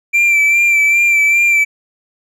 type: tone with vibrato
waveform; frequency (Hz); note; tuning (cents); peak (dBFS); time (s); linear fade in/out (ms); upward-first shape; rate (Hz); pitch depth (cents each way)
triangle; 2349; D7; 0; -7; 0.13-1.65; 20; sine; 2.5; 32
effects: none